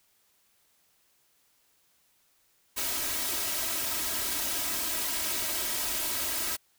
white noise with comb filter, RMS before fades -31 dBFS, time 2.76-6.57 s, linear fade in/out 20 ms, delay 3.1 ms, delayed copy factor +0.7, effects white hiss -68 dBFS RMS until 6.78 s

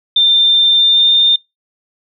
sine tone with pitch glide, 3589 to 3616 Hz, A7 to A7, +34 to +47 cents, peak -7 dBFS, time 0.16-1.36 s, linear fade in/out 5 ms, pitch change +13 cents, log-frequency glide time 0.71-1.1 s, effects noise-tail reverb RT60 0.2 s tail -25 dB re dry

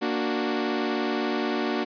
sawtooth chord, Bb augmented, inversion none, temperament equal, 233.1 / 293.7 / 370 Hz, Bb3 / D4 / F#4, 0 / 0 / 0 cents, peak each -25 dBFS, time 0.01-1.85 s, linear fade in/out 20 ms, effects resampled to 11025 Hz

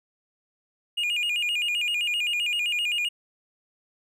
triangle tone with vibrato, 2637 Hz, E7, in tune, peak -22 dBFS, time 0.97-3.09 s, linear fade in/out 10 ms, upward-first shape square, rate 7.7 Hz, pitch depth 140 cents each way, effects none

